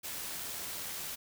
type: noise with amplitude modulation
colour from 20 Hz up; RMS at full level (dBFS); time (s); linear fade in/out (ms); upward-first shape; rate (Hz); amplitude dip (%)
white; -39; 0.03-1.16; 20; sine; 80.1; 25
effects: none